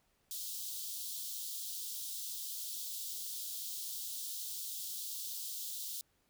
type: high-pass noise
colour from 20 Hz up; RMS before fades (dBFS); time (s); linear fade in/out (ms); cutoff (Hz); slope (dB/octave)
white; -42; 0.31-6.01; 0; 3300; 48
effects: pink hiss -75 dBFS RMS until 6.29 s